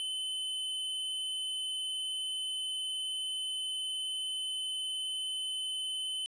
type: tone with vibrato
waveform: square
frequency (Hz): 3043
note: F#7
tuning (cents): +48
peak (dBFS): -34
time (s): 0-6.26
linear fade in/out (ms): 0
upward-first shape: sine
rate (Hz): 19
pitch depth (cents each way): 9
effects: resampled to 22050 Hz